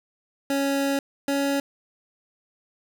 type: tone pair in turn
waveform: 25% pulse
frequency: 277.2 / 279.3 Hz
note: C#4 / C#4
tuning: 0 / +13 cents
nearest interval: unison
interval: 13 cents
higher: second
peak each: -18 / -18 dBFS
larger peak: neither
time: 0.5-0.99 / 1.28-1.6 s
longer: first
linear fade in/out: 2 ms
effects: none